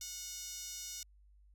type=tone with high-pass filter; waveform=15% pulse; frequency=730 Hz; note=F#5; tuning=24 cents flat; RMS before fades=-45 dBFS; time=0.01-1.03 s; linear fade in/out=2 ms; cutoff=5100 Hz; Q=8.2; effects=added 50 Hz sine -60 dBFS peak until 1.54 s